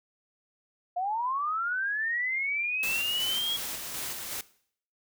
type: linear sweep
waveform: sine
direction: up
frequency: 695 to 3332 Hz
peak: -27 dBFS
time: 0.96-3.57 s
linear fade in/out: 10 ms
type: noise with tremolo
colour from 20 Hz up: white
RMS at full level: -35 dBFS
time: 2.83-4.41 s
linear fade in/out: 2 ms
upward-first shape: square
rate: 2.7 Hz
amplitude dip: 30%
effects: noise-tail reverb RT60 0.6 s tail -19 dB re dry